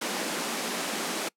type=high-pass noise; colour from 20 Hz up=pink; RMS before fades=-31 dBFS; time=0.01-1.29 s; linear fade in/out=10 ms; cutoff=190 Hz; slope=48 dB/octave; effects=noise-tail reverb RT60 0.1 s tail -24 dB re dry + low-pass 11000 Hz 12 dB/octave